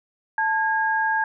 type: tone pair together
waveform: sine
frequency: 880 / 1632.7 Hz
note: A5 / G#6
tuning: 0 / -30 cents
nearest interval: major seventh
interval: 1070 cents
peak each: -22 dBFS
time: 0.38-1.24 s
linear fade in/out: 2 ms
effects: none